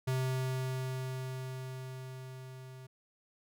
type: tone with level ramp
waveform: square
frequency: 130 Hz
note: C3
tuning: 11 cents flat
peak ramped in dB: -30 to -48 dBFS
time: 0.07-2.87 s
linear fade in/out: 10 ms
effects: none